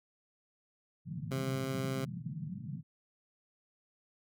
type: band-pass noise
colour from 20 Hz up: pink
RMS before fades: -41 dBFS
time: 1.05-2.83 s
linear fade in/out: 50 ms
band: 120 to 200 Hz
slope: 48 dB/octave
type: tone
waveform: 15% pulse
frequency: 132.8 Hz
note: C3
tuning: 26 cents sharp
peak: -28 dBFS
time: 1.31-2.05 s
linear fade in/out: 5 ms
effects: none